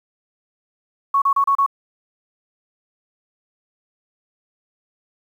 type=tone bursts; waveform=sine; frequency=1108.7 Hz; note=C#6; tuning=in tune; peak=-13 dBFS; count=5; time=1.14-1.663 s; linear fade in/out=5 ms; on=79 ms; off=32 ms; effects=8-bit